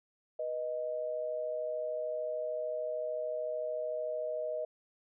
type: tone pair together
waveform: sine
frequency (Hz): 488.9 / 622.3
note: B4 / D#5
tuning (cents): -18 / 0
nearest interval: major third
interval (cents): 418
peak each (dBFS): -39 / -34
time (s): 0.39-4.65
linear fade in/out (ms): 5
effects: none

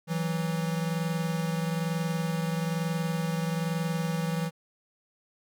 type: tone pair together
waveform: square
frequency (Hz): 163.9 / 185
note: E3 / F#3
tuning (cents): -10 / 0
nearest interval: major second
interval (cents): 210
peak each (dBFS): -29 / -34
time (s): 0.07-4.51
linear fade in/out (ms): 50
effects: none

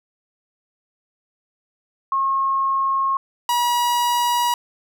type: tone pair in turn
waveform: sine / 45% pulse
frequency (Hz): 1082 / 964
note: C#6 / B5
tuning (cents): -42 / -42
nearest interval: major second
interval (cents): 200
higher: first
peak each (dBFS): -17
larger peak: neither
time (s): 2.12-3.17 / 3.49-4.54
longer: neither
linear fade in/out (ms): 2
effects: none

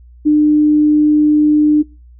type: tone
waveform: sine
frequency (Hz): 300.7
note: D4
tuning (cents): +41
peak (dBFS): -7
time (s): 0.25-1.83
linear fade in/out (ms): 20
effects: noise-tail reverb RT60 0.3 s tail -25 dB re dry + added 60 Hz sine -38 dBFS peak until 2.19 s

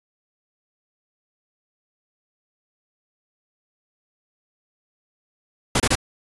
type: noise bursts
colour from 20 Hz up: pink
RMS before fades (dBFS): -18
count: 3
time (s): 5.75-5.954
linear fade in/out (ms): 5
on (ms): 50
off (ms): 27
effects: resampled to 24000 Hz

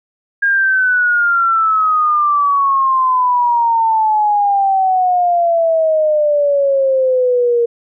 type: exponential sweep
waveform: sine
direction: down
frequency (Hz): 1626 to 467.4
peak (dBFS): -10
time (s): 0.42-7.66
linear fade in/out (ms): 10
effects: none

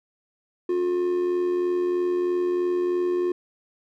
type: tone with amplitude modulation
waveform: triangle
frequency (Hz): 356.9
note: F4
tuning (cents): +38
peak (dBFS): -17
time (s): 0.69-3.32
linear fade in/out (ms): 5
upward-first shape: sine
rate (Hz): 83.1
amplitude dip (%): 45
effects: none

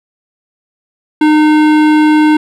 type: tone with hard clipping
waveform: sine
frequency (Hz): 305.5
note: D#4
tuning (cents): -32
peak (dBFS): -7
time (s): 1.21-2.37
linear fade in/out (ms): 5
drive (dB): 16
effects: none

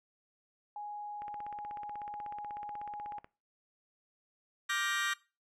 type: tone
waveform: sine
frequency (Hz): 830.6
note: G#5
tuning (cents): 0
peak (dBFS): -39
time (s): 0.76-3.19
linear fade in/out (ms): 2
type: click train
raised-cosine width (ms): 0.5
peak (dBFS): -34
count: 34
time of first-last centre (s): 1.22-3.245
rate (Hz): 16.3
type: chord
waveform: sawtooth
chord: G minor seventh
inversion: second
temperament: just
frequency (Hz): 1176 / 1411.2 / 1568 / 1881.6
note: D6 / F6 / G6 / Bb6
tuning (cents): +2 / +18 / 0 / +16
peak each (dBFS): -33 / -36 / -32 / -31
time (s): 4.69-5.14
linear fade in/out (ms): 10
effects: noise-tail reverb RT60 0.3 s tail -21 dB re dry + low-pass 9000 Hz 12 dB/octave

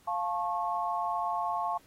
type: chord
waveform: sine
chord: F augmented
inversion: none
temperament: just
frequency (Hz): 698.5 / 873.1 / 1091.3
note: F5 / A5 / C#6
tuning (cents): 0 / -14 / -27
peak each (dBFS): -33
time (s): 0.07-1.78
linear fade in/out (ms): 10
effects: pink hiss -62 dBFS RMS until 1.86 s + AAC 48 kbps

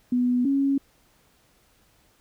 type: tone pair in turn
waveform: sine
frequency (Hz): 246.9 / 275.8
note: B3 / C#4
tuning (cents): 0 / -9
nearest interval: major second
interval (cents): 191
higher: second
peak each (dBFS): -19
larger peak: neither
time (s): 0.12-0.45 / 0.45-0.78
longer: neither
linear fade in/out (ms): 5
effects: pink hiss -62 dBFS RMS until 2.2 s

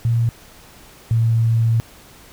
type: tone pair in turn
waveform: sine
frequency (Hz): 116.54 / 114.21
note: A#2 / A#2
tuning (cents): 0 / -35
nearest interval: unison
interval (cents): 35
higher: first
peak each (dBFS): -14 / -13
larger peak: second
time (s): 0.05-0.29 / 1.11-1.8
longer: second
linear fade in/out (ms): 0
effects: pink hiss -45 dBFS RMS until 2.32 s

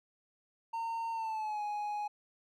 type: tone with pitch glide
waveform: triangle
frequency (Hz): 914 to 833.3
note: A#5 to G#5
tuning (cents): -34 to +6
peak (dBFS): -32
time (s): 0.73-2.08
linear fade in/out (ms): 10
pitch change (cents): -160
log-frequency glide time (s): 1.12-1.62
effects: none

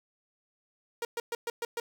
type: tone bursts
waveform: sawtooth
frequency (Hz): 469.5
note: A#4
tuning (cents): +12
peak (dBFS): -27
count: 6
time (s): 1.02-1.8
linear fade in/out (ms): 2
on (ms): 30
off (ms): 120
effects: none

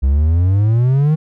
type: exponential sweep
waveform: triangle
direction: up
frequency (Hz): 64.7 to 159.6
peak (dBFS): -8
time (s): 0.02-1.16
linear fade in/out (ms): 20
effects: none

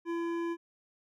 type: tone with hard clipping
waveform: triangle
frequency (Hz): 337.8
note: E4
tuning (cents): +42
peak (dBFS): -33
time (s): 0.05-0.57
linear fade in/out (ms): 50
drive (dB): 16
effects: none

